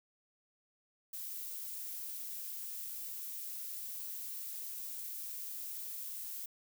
violet noise, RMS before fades -43 dBFS, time 1.13-6.46 s, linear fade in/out 5 ms, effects none

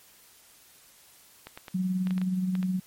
clicks, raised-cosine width 0.3 ms, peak -24 dBFS, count 9, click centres 1.47 / 1.575 / 1.682 / 2.071 / 2.108 / 2.18 / 2.216 / 2.553 / 2.629 s
sine tone with tremolo, 185 Hz, F#3, in tune, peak -23 dBFS, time 1.74-2.8 s, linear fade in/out 10 ms, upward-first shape sine, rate 19 Hz, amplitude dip 40%
effects white hiss -56 dBFS RMS until 2.86 s + MP3 64 kbps

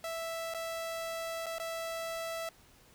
sawtooth tone with dropouts, 659.3 Hz, E5, in tune, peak -32 dBFS, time 0.04-2.49 s, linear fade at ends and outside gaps 2 ms, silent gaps 0.539-0.546 / 1.46-1.465 / 1.584-1.598 s, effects pink hiss -61 dBFS RMS until 2.94 s

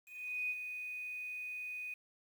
sine tone with ADSR envelope, 2489 Hz, D#7, in tune, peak -33 dBFS, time 0.05-1.94 s, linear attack 450 ms, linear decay 43 ms, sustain -7 dB, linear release 4 ms, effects 10-bit

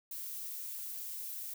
violet noise, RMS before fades -42 dBFS, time 0.11-1.54 s, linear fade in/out 5 ms, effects none

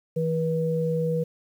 sine tone pair together, 162.3 / 484.8 Hz, E3 / B4, -27 / -32 cents, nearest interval octave + perfect fifth, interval 1895 cents, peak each -25 dBFS, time 0.16-1.24 s, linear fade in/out 10 ms, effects 9-bit

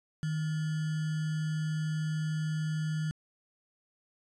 sine tone with sample-and-hold, 155.56 Hz, D#3, in tune, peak -29 dBFS, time 0.23-3.11 s, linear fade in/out 0 ms, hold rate 1575 Hz, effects resampled to 22050 Hz

